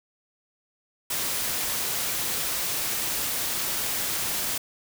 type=noise; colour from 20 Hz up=white; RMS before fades=-28 dBFS; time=1.1-4.58 s; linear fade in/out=5 ms; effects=none